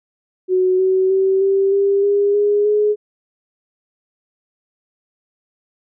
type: tone with pitch steps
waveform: sine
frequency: 370 / 376.7 / 383.5 / 390.4 / 397.5 / 404.7 / 412 / 419.4 Hz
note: F#4 / F#4 / G4 / G4 / G4 / G#4 / G#4 / G#4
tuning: 0 / +31 / -38 / -7 / +24 / -45 / -14 / +17 cents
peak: -12 dBFS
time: 0.48-2.96 s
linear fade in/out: 50 ms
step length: 310 ms
effects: none